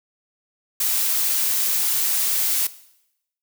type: noise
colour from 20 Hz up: blue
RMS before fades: -21 dBFS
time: 0.8-2.67 s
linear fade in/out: 5 ms
effects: noise-tail reverb RT60 0.8 s tail -17 dB re dry